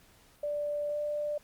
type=tone with pitch glide; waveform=sine; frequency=587.3 to 592.4 Hz; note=D5 to D5; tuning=0 to +15 cents; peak=-30 dBFS; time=0.43-1.38 s; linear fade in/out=5 ms; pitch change=+15 cents; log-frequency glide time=0.88-0.97 s; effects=pink hiss -61 dBFS RMS until 1.43 s + Opus 48 kbps